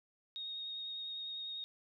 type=tone with vibrato; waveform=sine; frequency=3729 Hz; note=A#7; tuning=in tune; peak=-40 dBFS; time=0.36-1.64 s; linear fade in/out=0 ms; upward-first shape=triangle; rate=10 Hz; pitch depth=15 cents each way; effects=none